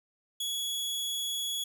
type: tone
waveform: sawtooth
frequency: 3365 Hz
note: G#7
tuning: 22 cents sharp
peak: -28 dBFS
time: 0.4-1.64 s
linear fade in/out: 5 ms
effects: none